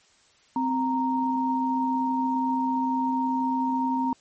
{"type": "tone pair together", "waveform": "sine", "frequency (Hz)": [259.6, 930], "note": ["C4", "A#5"], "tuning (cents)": [-13, -4], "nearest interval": "octave + minor seventh", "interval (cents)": 2209, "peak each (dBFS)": -25, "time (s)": [0.56, 4.13], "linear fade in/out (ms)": 2, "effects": ["white hiss -60 dBFS RMS until 4.2 s", "MP3 32 kbps"]}